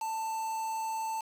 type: tone with quantisation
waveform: triangle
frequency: 888 Hz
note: A5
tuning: 16 cents sharp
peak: -30 dBFS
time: 0.01-1.21 s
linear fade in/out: 5 ms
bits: 7
effects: resampled to 32000 Hz